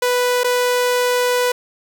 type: tone with dropouts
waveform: sawtooth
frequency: 493.9 Hz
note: B4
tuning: in tune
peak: -11 dBFS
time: 0.02-1.52 s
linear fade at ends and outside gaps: 5 ms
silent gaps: 0.435-0.443 s
effects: none